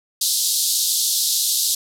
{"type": "band-pass noise", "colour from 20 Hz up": "pink", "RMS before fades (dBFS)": -20, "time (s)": [0.21, 1.75], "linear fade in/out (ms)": 5, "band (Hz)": [3700, 14000], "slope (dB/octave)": 48, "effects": []}